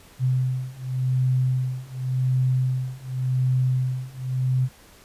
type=beating tone pair; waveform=sine; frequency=128.1 / 128.99 Hz; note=C3 / C3; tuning=-36 / -24 cents; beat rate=0.89 Hz; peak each=-24 / -23 dBFS; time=0.19-4.69 s; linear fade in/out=50 ms; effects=pink hiss -51 dBFS RMS until 5.04 s + resampled to 32000 Hz